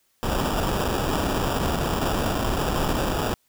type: noise with sample-and-hold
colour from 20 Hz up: pink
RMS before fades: -24 dBFS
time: 0.23-3.34 s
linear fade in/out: 0 ms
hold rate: 2100 Hz
effects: white hiss -67 dBFS RMS until 3.48 s